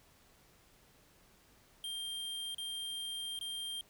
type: tone with dropouts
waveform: square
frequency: 3187 Hz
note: G7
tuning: 28 cents sharp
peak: -39 dBFS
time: 1.84-3.81 s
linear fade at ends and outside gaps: 1 ms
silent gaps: 2.546-2.582 / 3.39-3.411 s
effects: pink hiss -65 dBFS RMS until 3.89 s